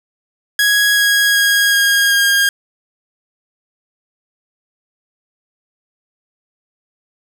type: tone with pitch steps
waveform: sawtooth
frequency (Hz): 1661.2 / 1650.7 / 1640.2 / 1629.8 / 1619.5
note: G#6 / G#6 / G#6 / G#6 / G#6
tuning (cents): 0 / -11 / -22 / -33 / -44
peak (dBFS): -7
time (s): 0.59-2.49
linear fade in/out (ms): 2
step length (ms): 380
effects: none